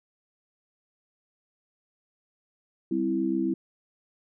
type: chord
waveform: sine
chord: C major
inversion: second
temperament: equal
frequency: 196 / 261.6 / 329.6 Hz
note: G3 / C4 / E4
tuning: 0 / 0 / 0 cents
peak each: -31 / -29 / -26 dBFS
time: 2.91-3.54 s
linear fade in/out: 5 ms
effects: none